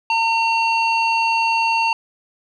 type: tone with low-pass filter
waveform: square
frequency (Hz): 910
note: A#5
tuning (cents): -42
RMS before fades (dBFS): -18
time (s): 0.1-1.93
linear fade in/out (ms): 2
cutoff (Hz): 3500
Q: 7.7
effects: none